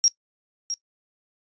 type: tone with echo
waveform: sine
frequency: 5610 Hz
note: F8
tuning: 7 cents sharp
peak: -15 dBFS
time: 0.04-0.08 s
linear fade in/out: 0 ms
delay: 660 ms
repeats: 1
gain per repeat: -11 dB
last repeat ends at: 0.74 s
effects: noise-tail reverb RT60 0.1 s tail -19 dB re dry + resampled to 16000 Hz